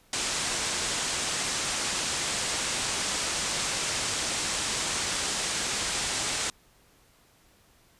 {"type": "low-pass noise", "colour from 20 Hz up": "white", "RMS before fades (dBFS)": -30, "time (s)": [0.13, 6.5], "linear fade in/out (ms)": 2, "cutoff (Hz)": 8800, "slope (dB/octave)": 48, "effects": ["pink hiss -61 dBFS RMS until 7.99 s", "resampled to 32000 Hz"]}